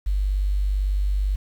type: tone with quantisation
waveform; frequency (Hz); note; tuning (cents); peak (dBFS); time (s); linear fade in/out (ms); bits
sine; 49; G1; 0; -19; 0.06-1.36; 10; 8
effects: none